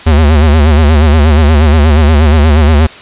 square tone with vibrato, 76.1 Hz, D#2, 38 cents flat, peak -4 dBFS, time 0.06-2.87 s, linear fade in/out 10 ms, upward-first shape sine, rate 8.4 Hz, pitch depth 110 cents each way, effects white hiss -30 dBFS RMS until 3.01 s + resampled to 8000 Hz

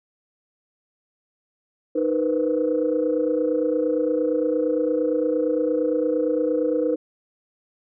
sine tone cluster, 309.5 / 477.3 / 506 Hz, D#4 / A#4 / B4, -9 / +41 / +42 cents, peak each -23 dBFS, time 1.95-6.96 s, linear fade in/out 10 ms, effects tanh soft clip ceiling -11 dBFS

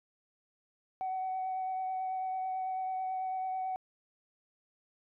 sine tone with vibrato, 752 Hz, F#5, 28 cents sharp, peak -31 dBFS, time 1.01-3.76 s, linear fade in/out 0 ms, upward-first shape triangle, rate 9.1 Hz, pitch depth 16 cents each way, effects tanh soft clip ceiling -29 dBFS

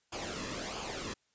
pink noise with flanger, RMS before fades -39 dBFS, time 0.12-1.14 s, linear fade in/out 10 ms, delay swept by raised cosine 0.51 to 1.36 ms, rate 1.5 Hz, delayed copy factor -0.65, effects white hiss -75 dBFS RMS until 1.34 s + resampled to 16000 Hz

